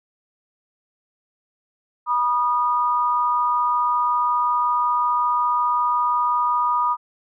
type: tone pair together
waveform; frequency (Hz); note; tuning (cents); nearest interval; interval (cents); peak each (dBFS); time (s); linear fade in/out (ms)
sine; 972.4 / 1227; B5 / D#6; -27 / -25; major third; 402; -20; 2.06-6.97; 50
effects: none